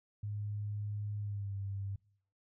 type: tone with pitch glide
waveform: sine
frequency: 103.83 to 98.68 Hz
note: G#2 to G2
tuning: 0 to +12 cents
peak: -36 dBFS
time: 0.23-1.96 s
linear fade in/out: 5 ms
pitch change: -88 cents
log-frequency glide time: 1.19-1.55 s
effects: noise-tail reverb RT60 0.6 s tail -24 dB re dry